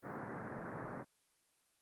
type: band-pass noise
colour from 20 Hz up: pink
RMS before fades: -45 dBFS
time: 0.02-1.05 s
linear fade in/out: 50 ms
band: 110 to 1800 Hz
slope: 48 dB/octave
effects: white hiss -75 dBFS RMS until 1.81 s + Opus 24 kbps